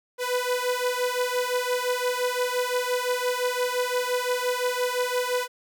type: beating tone pair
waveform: sawtooth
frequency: 493.9 / 499.7 Hz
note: B4 / B4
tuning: 0 / +20 cents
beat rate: 5.8 Hz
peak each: -23 dBFS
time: 0.18-5.48 s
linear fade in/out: 50 ms
effects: none